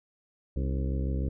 harmonic tone with a mistuned harmonic, 66.6 Hz, C2, 31 cents sharp, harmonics 1 / 2 / 3 / 4 / 5 / 6 / 7 / 8, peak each -28 / -34 / -38 / -40 / -42 / -44 / -45 / -46 dBFS, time 0.56-1.29 s, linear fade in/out 5 ms, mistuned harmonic 5, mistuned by -74 cents, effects none

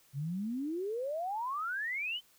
sine exponential sweep, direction up, 131.8 to 3132 Hz, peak -33 dBFS, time 0.13-2.21 s, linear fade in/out 50 ms, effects white hiss -65 dBFS RMS until 2.38 s

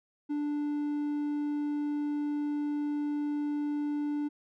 triangle tone, 293.7 Hz, D4, in tune, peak -27 dBFS, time 0.29-4.29 s, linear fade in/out 20 ms, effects none

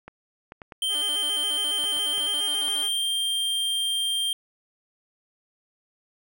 clicks, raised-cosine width 0.5 ms, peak -25 dBFS, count 8, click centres 0.08 / 0.521 / 0.618 / 0.722 / 1.839 / 1.967 / 2.179 / 2.682 s
square tone with pitch glide, 3127 to 3180 Hz, G7 to G7, -5 to +24 cents, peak -24 dBFS, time 0.82-4.33 s, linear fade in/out 2 ms, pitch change +29 cents, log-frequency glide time 1.93-3.13 s
10% pulse tone with vibrato, 349.2 Hz, F4, in tune, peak -31 dBFS, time 0.88-2.9 s, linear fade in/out 50 ms, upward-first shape square, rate 7.2 Hz, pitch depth 290 cents each way
effects none

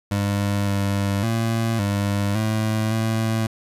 25% pulse tone with pitch steps, 100.9 / 99.6 / 113.9 / 100.8 / 109.3 / 111.6 Hz, G#2 / G2 / A#2 / G2 / A2 / A2, -49 / +28 / -40 / +49 / -11 / +25 cents, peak -16 dBFS, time 0.11-3.47 s, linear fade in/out 5 ms, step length 560 ms, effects resampled to 32000 Hz

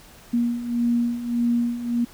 sine beating tone pair, 236.4 / 238.1 Hz, A#3 / A#3, +24 / +37 cents, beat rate 1.7 Hz, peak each -26 / -21 dBFS, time 0.33-2.05 s, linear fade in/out 10 ms, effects pink hiss -48 dBFS RMS until 2.13 s

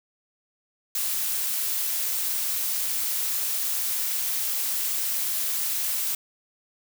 blue noise with amplitude modulation, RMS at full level -25 dBFS, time 0.95-6.15 s, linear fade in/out 2 ms, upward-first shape sine, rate 226 Hz, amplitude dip 40%, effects none

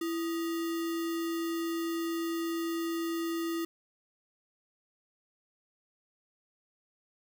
sine tone with sample-and-hold, 333.1 Hz, E4, 18 cents sharp, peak -30 dBFS, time 0.01-3.65 s, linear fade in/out 5 ms, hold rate 1575 Hz, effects none

